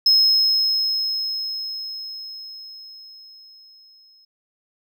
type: tone with exponential decay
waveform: triangle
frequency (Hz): 5160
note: E8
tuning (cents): -38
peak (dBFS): -10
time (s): 0.06-4.25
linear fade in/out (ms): 5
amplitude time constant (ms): 910
effects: none